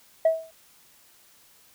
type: tone with exponential decay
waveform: sine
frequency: 647 Hz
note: E5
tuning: 32 cents flat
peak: -12 dBFS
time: 0.25-0.51 s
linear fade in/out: 5 ms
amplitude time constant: 56 ms
effects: tanh soft clip ceiling -13 dBFS + white hiss -57 dBFS RMS until 1.74 s